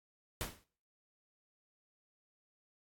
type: noise with exponential decay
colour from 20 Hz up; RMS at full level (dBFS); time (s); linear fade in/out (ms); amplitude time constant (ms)
pink; -35; 0.41-0.64; 0; 49
effects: noise-tail reverb RT60 0.5 s tail -23 dB re dry + AAC 64 kbps